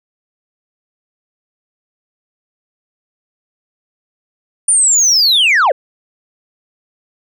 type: linear sweep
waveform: sine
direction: down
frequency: 9397 to 466.2 Hz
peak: -5 dBFS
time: 4.68-5.72 s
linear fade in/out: 5 ms
effects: tanh soft clip ceiling -7 dBFS